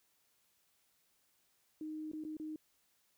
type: tone with dropouts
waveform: sine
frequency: 310 Hz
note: D#4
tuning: 6 cents flat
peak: -40 dBFS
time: 1.81-2.56 s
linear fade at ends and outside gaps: 2 ms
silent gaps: 2.116-2.133 / 2.239-2.249 / 2.369-2.398 s
effects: white hiss -75 dBFS RMS until 3.17 s